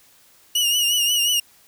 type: tone with vibrato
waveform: sawtooth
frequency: 2884 Hz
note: F#7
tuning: 45 cents flat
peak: -14 dBFS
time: 0.55-1.4 s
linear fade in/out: 5 ms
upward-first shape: triangle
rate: 5.6 Hz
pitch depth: 68 cents each way
effects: white hiss -54 dBFS RMS until 1.67 s